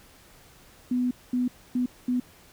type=tone bursts at uneven times; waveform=sine; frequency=248.5 Hz; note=B3; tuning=11 cents sharp; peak=-22 dBFS; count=4; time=0.91-1.11 / 1.33-1.48 / 1.75-1.86 / 2.08-2.2 s; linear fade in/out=5 ms; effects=pink hiss -54 dBFS RMS until 2.52 s